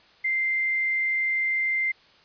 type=tone; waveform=sine; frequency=2089 Hz; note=C7; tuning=3 cents flat; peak=-22 dBFS; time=0.24-1.92 s; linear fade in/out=10 ms; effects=white hiss -56 dBFS RMS until 2.24 s + resampled to 11025 Hz